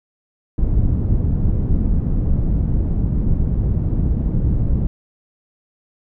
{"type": "low-pass noise", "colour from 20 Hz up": "pink", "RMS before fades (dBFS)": -17, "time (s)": [0.58, 4.87], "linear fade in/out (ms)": 0, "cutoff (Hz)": 170, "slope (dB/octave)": 12, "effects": []}